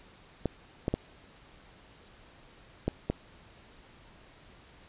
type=clicks; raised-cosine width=2 ms; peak=-14 dBFS; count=5; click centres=0.457 / 0.881 / 0.94 / 2.88 / 3.1 s; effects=pink hiss -56 dBFS RMS until 4.88 s + resampled to 8000 Hz